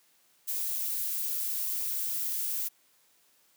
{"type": "noise", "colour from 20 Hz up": "violet", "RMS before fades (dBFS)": -32, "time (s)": [0.47, 2.69], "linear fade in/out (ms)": 20, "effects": ["white hiss -66 dBFS RMS until 3.56 s", "high-pass 150 Hz 12 dB/octave"]}